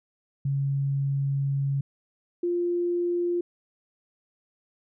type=tone pair in turn; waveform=sine; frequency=138.59 / 349.2 Hz; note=C#3 / F4; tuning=0 / 0 cents; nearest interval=octave + major third; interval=1600 cents; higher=second; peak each=-23 dBFS; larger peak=neither; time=0.45-1.81 / 2.43-3.41 s; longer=first; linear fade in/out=5 ms; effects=none